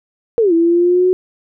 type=linear two-way sweep; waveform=sine; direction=down then up; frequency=481.9 to 329.6 to 370.8 Hz; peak=-9 dBFS; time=0.38-1.13 s; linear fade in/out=0 ms; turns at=0.53 s; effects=none